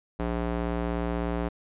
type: tone with band-pass filter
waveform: square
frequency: 58.27 Hz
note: A#1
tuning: in tune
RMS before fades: -29 dBFS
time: 0.19-1.49 s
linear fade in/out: 10 ms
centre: 490 Hz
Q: 0.52
effects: resampled to 8000 Hz